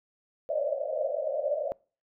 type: band-pass noise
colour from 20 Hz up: white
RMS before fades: -30 dBFS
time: 0.49-1.72 s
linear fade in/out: 0 ms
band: 540 to 630 Hz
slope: 96 dB/octave
effects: noise-tail reverb RT60 0.4 s tail -26 dB re dry